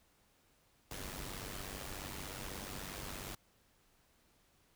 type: noise with amplitude modulation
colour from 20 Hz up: pink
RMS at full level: -42 dBFS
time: 0.91-3.35 s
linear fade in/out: 2 ms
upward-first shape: sine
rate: 96.7 Hz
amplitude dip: 65%
effects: pink hiss -71 dBFS RMS until 4.75 s